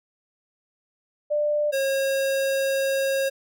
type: tone pair in turn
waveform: sine / square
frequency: 594 / 542.2 Hz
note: D5 / C#5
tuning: +20 / -38 cents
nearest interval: major second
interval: 158 cents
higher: first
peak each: -20 / -22 dBFS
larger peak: first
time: 1.3-1.72 / 1.72-3.3 s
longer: second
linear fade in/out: 20 ms
effects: none